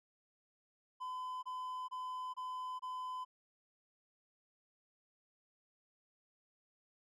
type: tone bursts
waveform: triangle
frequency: 1014 Hz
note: B5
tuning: 45 cents sharp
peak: -38 dBFS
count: 5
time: 1-3.25 s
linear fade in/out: 20 ms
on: 430 ms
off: 25 ms
effects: none